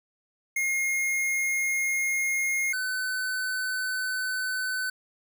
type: tone pair in turn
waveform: square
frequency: 2142 / 1511.5 Hz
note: C7 / F#6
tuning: +40 / +36 cents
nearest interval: tritone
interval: 604 cents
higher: first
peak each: -25 / -28 dBFS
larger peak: first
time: 0.56-2.73 / 2.73-4.9 s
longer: neither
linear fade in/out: 5 ms
effects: none